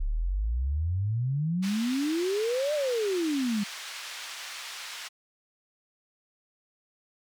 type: exponential two-way sweep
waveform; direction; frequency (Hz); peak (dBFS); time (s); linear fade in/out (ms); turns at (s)
sine; up then down; 33.44 to 613 to 197.5; -25; 0-3.64; 10; 2.74
type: band-pass noise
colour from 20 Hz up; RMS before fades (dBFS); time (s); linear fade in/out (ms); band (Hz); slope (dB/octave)
white; -40; 1.62-5.09; 20; 1100 to 4700; 12
effects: none

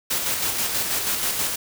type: noise with tremolo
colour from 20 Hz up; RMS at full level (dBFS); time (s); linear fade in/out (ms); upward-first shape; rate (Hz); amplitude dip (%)
white; -23; 0.1-1.56; 10; square; 6.2; 35
effects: none

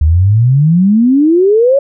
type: exponential sweep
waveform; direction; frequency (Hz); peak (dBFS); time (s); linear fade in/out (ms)
sine; up; 73.1 to 570; -5; 0.01-1.79; 5
effects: none

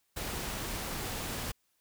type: noise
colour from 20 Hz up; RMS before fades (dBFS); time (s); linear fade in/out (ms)
pink; -37; 0.16-1.52; 10
effects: white hiss -75 dBFS RMS until 1.8 s

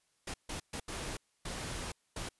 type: noise bursts at uneven times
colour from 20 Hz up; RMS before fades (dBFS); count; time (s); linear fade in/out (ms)
pink; -40; 6; 0.27-0.34 / 0.49-0.6 / 0.73-0.8 / 0.88-1.17 / 1.45-1.92 / 2.16-2.29; 5
effects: white hiss -75 dBFS RMS until 2.39 s + resampled to 24000 Hz

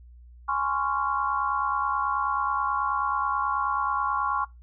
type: chord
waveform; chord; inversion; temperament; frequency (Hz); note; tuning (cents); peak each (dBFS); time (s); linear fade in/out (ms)
sine; Db major seventh; second; just; 831.5 / 1039.4 / 1108.7 / 1385.9; Ab5 / C6 / Db6 / F6; +2 / -12 / 0 / -14; -31 / -31 / -26 / -31; 0.48-4.45; 10
effects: noise-tail reverb RT60 0.2 s tail -21 dB re dry + added 60 Hz sine -46 dBFS peak until 4.62 s

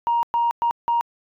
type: tone bursts at uneven times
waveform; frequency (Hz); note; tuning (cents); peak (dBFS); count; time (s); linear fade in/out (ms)
sine; 940; A#5; +14; -16; 4; 0.07-0.23 / 0.34-0.51 / 0.62-0.71 / 0.88-1.01; 0
effects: tanh soft clip ceiling -13 dBFS

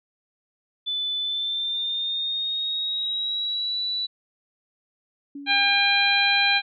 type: tone with pitch glide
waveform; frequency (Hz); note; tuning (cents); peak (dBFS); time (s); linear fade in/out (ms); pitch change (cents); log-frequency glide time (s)
sine; 3500 to 3951; A7 to B7; -10 to 0; -24; 0.86-4.07; 20; +210; 1.19-3.79
type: tone with exponential decay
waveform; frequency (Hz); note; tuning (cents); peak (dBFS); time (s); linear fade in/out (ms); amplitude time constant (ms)
sine; 282.9; C#4; +35; -32; 5.35-6.14; 5; 170
type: harmonic tone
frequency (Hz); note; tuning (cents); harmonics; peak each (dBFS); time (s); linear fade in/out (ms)
802; G5; +39; 1 / 2 / 3 / 4 / 5; -26 / -24 / -22 / -26 / -23; 5.46-6.62; 50
effects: none

